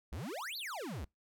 square exponential two-way sweep, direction up then down, 56.2 to 4699 to 56.2 Hz, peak -40 dBFS, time 0.12-1.05 s, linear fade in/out 5 ms, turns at 0.57 s, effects noise-tail reverb RT60 0.2 s tail -26 dB re dry

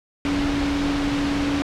sine tone in noise, 284.9 Hz, C#4, 48 cents sharp, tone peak -21 dBFS, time 0.25-1.62 s, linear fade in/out 0 ms, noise pink, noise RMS -26 dBFS, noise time 0.25-1.62 s, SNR +2 dB, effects low-pass 4000 Hz 12 dB/octave

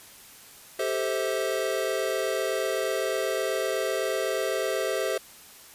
square chord, A minor seventh, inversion third, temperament equal with one note detuned, 392 / 440 / 523.3 / 645.3 Hz, G4 / A4 / C5 / E5, 0 / 0 / 0 / -37 cents, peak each -32 / -33 / -31 / -32 dBFS, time 0.79-5.18 s, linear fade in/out 5 ms, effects white hiss -49 dBFS RMS until 5.74 s + resampled to 32000 Hz

